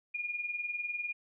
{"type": "tone with tremolo", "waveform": "sine", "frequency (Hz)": 2429, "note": "D#7", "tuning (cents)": -42, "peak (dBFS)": -31, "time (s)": [0.14, 1.13], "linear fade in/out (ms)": 10, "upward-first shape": "sine", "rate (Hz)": 20, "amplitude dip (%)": 65, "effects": []}